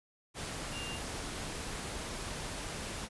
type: tone in noise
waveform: sine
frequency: 2794 Hz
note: F7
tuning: in tune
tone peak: -42 dBFS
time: 0.71-1 s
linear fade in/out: 50 ms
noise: pink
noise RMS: -40 dBFS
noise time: 0.34-3.09 s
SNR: -5 dB
effects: resampled to 24000 Hz